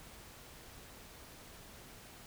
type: silence
effects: pink hiss -54 dBFS RMS until 2.26 s